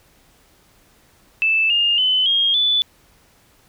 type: tone with pitch steps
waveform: sine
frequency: 2636 / 2825 / 3028 / 3245 / 3478 Hz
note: E7 / F7 / F#7 / G#7 / A7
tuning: -1 / +19 / +39 / -41 / -21 cents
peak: -14 dBFS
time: 1.42-2.82 s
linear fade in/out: 0 ms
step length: 280 ms
effects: pink hiss -55 dBFS RMS until 3.68 s